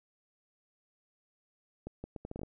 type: accelerating click train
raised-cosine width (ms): 2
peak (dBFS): -27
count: 9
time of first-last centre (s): 1.87-2.433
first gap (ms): 170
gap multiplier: 0.72
effects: none